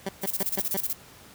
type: tone bursts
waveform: 15% pulse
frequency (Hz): 194.1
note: G3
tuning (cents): -17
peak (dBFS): -21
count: 5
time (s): 0.06-0.77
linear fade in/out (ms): 5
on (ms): 30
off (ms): 140
type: noise with tremolo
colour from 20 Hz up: violet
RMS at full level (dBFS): -27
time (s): 0.21-0.96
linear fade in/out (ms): 50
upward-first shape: square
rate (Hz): 16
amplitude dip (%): 80
effects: pink hiss -50 dBFS RMS until 1.34 s + high-pass 60 Hz 12 dB/octave